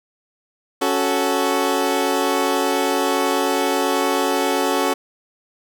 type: chord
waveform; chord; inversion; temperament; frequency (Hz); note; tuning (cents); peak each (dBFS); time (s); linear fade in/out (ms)
20% pulse; F# minor; second; equal; 277.2 / 370 / 440; C#4 / F#4 / A4; 0 / 0 / 0; -17; 0.81-4.94; 10
effects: none